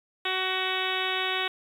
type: harmonic tone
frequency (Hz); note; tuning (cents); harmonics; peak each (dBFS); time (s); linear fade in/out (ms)
374.5; F#4; +21; 1 / 2 / 3 / 4 / 5 / 6 / 7 / 8 / 9 / 10; -35 / -35 / -35 / -35 / -35 / -35 / -35 / -35 / -35 / -35; 0.25-1.48; 5
effects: 9-bit